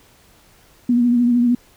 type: tone with vibrato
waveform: sine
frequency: 241.4 Hz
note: B3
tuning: 39 cents flat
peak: -12 dBFS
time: 0.89-1.55 s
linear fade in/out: 5 ms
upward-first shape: triangle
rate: 13 Hz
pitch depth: 45 cents each way
effects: pink hiss -52 dBFS RMS until 1.76 s